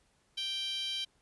10% pulse tone with high-pass filter, 784 Hz, G5, in tune, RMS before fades -36 dBFS, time 0.37-1.05 s, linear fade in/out 10 ms, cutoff 3300 Hz, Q 4.7, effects pink hiss -71 dBFS RMS until 1.21 s + resampled to 24000 Hz

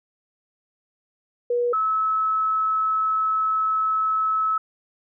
sine tone pair in turn, 482.9 / 1297 Hz, B4 / E6, -39 / -28 cents, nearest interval octave + perfect fourth, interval 1711 cents, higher second, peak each -19 / -19 dBFS, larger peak neither, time 1.5-1.73 / 1.73-4.58 s, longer second, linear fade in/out 5 ms, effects none

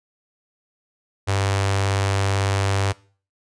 sawtooth tone with notch filter, 98 Hz, G2, in tune, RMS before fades -21 dBFS, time 1.27-2.93 s, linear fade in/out 20 ms, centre 210 Hz, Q 0.61, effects noise-tail reverb RT60 0.4 s tail -20 dB re dry + resampled to 22050 Hz

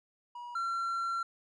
triangle tone pair in turn, 964 / 1363.3 Hz, B5 / F6, -42 / -42 cents, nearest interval tritone, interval 600 cents, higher second, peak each -39 / -29 dBFS, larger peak second, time 0.35-0.55 / 0.55-1.23 s, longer second, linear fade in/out 5 ms, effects resampled to 22050 Hz

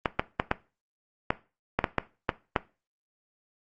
clicks, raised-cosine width 0.5 ms, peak -7 dBFS, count 10, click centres 0.058 / 0.195 / 0.399 / 0.514 / 1.305 / 1.79 / 1.842 / 1.983 / 2.292 / 2.562 s, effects noise-tail reverb RT60 0.3 s tail -17 dB re dry + Opus 24 kbps

